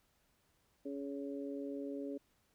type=harmonic tone; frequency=140 Hz; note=C#3; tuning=18 cents sharp; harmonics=2 / 3 / 4; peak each=-41 / -45 / -47 dBFS; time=0.85-2.18 s; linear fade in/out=10 ms; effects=pink hiss -75 dBFS RMS until 2.54 s